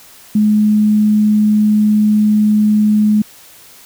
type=tone; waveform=sine; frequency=211.7 Hz; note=G#3; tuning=33 cents sharp; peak=-8 dBFS; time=0.35-3.22 s; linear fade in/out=5 ms; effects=white hiss -41 dBFS RMS until 3.85 s